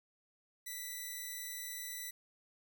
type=tone; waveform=5% pulse; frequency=1977 Hz; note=B6; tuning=1 cent sharp; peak=-31 dBFS; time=0.66-2.11 s; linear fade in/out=10 ms; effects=none